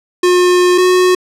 square tone pair in turn, 359.1 / 365.4 Hz, F4 / F#4, +48 / -22 cents, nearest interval unison, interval 30 cents, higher second, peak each -8 dBFS, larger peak neither, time 0.23-0.78 / 0.78-1.15 s, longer first, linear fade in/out 5 ms, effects low-pass 10000 Hz 12 dB/octave

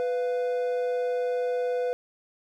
triangle tone pair together, 496.3 / 698.5 Hz, B4 / F5, +8 / 0 cents, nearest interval tritone, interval 592 cents, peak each -23 / -33 dBFS, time 0-1.93 s, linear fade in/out 0 ms, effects none

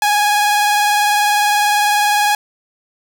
sawtooth tone with vibrato, 830.6 Hz, G#5, in tune, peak -8 dBFS, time 0.02-2.35 s, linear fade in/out 2 ms, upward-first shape triangle, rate 20 Hz, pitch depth 39 cents each way, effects none

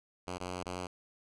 5% pulse tone with dropouts, 90.4 Hz, F#2, 40 cents flat, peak -26 dBFS, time 0.27-0.87 s, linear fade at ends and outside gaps 5 ms, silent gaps 0.382-0.402 / 0.634-0.657 s, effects resampled to 22050 Hz

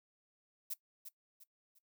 violet noise with echo, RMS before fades -39 dBFS, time 0.7-0.74 s, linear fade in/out 10 ms, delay 350 ms, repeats 3, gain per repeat -9 dB, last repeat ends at 1.79 s, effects noise-tail reverb RT60 0.1 s tail -19 dB re dry

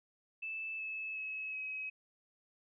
sine tone with pitch steps, 2632 / 2603 / 2575 / 2547 Hz, E7 / E7 / E7 / D#7, -3 / -22 / -41 / +40 cents, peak -38 dBFS, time 0.42-1.9 s, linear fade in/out 10 ms, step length 370 ms, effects none

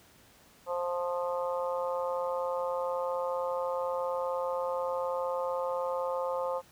harmonic tone, 175.8 Hz, F3, 12 cents sharp, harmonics 3 / 4 / 5 / 6 / 7, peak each -31 / -44 / -37 / -39 / -41 dBFS, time 0.66-6.62 s, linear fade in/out 50 ms, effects pink hiss -59 dBFS RMS until 6.71 s + high-pass 60 Hz 12 dB/octave

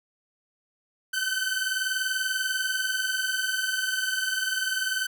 sawtooth tone pair together, 1517.7 / 1538 Hz, F#6 / G6, +44 / -33 cents, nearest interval unison, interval 23 cents, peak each -25 dBFS, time 1.13-5.07 s, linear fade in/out 10 ms, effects none

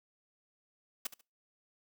white noise with echo, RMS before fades -35 dBFS, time 1.05-1.07 s, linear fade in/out 5 ms, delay 71 ms, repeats 2, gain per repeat -13 dB, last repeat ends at 1.212 s, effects noise-tail reverb RT60 0.3 s tail -24 dB re dry

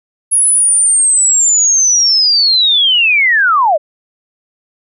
sine linear sweep, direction down, 10548 to 560 Hz, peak -7 dBFS, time 0.31-3.78 s, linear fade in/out 20 ms, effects none

